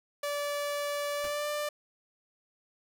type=tone with pitch glide; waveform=sawtooth; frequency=579 to 592.5 Hz; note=D5 to D5; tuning=-25 to +15 cents; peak=-27 dBFS; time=0.23-1.69 s; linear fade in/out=5 ms; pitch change=+40 cents; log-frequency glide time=1.15-1.48 s
type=noise with exponential decay; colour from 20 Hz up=pink; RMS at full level=-40 dBFS; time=1.24-1.38 s; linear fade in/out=2 ms; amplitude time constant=29 ms
effects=none